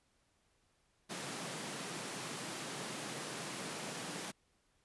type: high-pass noise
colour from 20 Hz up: pink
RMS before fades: -43 dBFS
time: 1.09-4.32 s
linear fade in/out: 20 ms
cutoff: 130 Hz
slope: 48 dB/octave
effects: pink hiss -75 dBFS RMS until 4.84 s + resampled to 24000 Hz